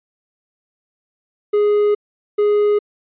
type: tone bursts at uneven times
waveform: triangle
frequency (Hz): 415.3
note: G#4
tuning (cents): 0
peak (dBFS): -10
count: 2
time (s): 1.53-1.95 / 2.38-2.79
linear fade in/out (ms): 10
effects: resampled to 8000 Hz